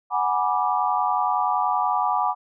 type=chord; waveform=sine; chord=G# half-diminished seventh; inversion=third; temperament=equal with one note detuned; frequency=740 / 830.6 / 976.4 / 1174.7 Hz; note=F#5 / G#5 / B5 / D6; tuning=0 / 0 / -20 / 0 cents; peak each=-25 dBFS; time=0.1-2.35 s; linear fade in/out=50 ms; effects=none